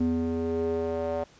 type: tone with band-pass filter sweep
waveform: square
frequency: 82.41 Hz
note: E2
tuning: in tune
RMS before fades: -28 dBFS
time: 0-1.24 s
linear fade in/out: 5 ms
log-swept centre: 260 to 620 Hz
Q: 3.6
effects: pink hiss -56 dBFS RMS until 1.39 s + resampled to 16000 Hz